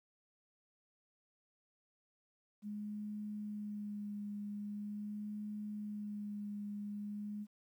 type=tone with vibrato; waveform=sine; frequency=207.7 Hz; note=G#3; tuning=in tune; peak=-40 dBFS; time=2.62-7.47 s; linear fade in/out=50 ms; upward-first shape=sine; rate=0.43 Hz; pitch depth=18 cents each way; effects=12-bit